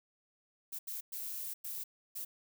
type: noise bursts at uneven times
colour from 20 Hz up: violet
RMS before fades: -41 dBFS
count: 5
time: 0.72-0.79 / 0.87-1.01 / 1.12-1.54 / 1.64-1.84 / 2.15-2.25 s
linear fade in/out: 10 ms
effects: none